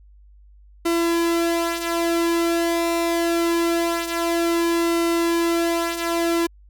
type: tone with flanger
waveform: sawtooth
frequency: 337.5 Hz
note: E4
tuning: 41 cents sharp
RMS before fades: -21 dBFS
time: 0.85-6.47 s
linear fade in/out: 10 ms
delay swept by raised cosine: 1.2 to 5.3 ms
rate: 0.24 Hz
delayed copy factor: -0.55
effects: added 50 Hz sine -46 dBFS peak until 6.69 s